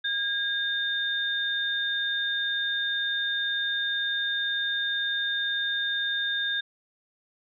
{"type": "tone pair together", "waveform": "sine", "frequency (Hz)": [1627, 3631], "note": ["G#6", "A#7"], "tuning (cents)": [-36, -46], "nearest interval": "octave + major second", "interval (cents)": 1390, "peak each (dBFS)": -28, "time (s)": [0.04, 6.61], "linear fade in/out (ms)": 10, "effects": []}